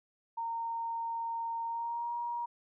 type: tone with pitch glide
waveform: sine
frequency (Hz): 921 to 949.1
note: A#5 to A#5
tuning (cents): -21 to +31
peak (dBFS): -33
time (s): 0.37-2.46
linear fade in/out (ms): 10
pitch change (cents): +52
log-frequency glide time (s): 1.65-2.14
effects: none